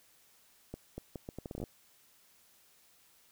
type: accelerating click train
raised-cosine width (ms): 2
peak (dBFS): -27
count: 13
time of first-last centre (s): 0.74-1.638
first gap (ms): 240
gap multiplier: 0.74
effects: white hiss -65 dBFS RMS until 3.31 s